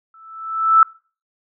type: tone with exponential growth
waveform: sine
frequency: 1318.5 Hz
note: E6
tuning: in tune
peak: -5 dBFS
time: 0.14-0.83 s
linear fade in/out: 2 ms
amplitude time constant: 150 ms
effects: noise-tail reverb RT60 0.4 s tail -25 dB re dry